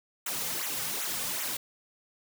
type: noise with flanger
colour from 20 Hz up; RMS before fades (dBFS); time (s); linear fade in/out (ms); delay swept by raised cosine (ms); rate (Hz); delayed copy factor
white; -33; 0.26-1.57; 5; 0.2 to 3.1; 2.6; -0.85
effects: none